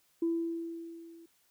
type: tone with level ramp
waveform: sine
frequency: 333.4 Hz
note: E4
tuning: 20 cents sharp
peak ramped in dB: -25 to -51 dBFS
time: 0.22-1.26 s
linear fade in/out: 5 ms
effects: tanh soft clip ceiling -22 dBFS + white hiss -70 dBFS RMS until 1.5 s